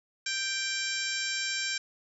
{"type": "harmonic tone with a mistuned harmonic", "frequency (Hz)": 786, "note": "G5", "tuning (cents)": 4, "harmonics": [2, 3, 4, 5, 6, 7, 8, 9], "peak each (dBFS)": [-35, -36, -40, -39, -41, -36, -42, -39], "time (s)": [0.26, 1.78], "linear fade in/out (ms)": 5, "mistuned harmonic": 9, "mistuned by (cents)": 60, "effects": []}